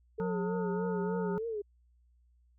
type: tone with vibrato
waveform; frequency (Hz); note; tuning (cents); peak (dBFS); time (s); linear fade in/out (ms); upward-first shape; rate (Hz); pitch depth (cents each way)
sine; 433; A4; -28; -33; 0.18-1.62; 10; triangle; 3.3; 140
type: harmonic tone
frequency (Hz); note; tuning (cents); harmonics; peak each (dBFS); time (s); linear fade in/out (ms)
180.1; F#3; -46; 1 / 3 / 5 / 7 / 8; -33 / -46 / -41 / -48 / -48; 0.2-1.38; 0
effects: added 60 Hz sine -63 dBFS peak until 2.58 s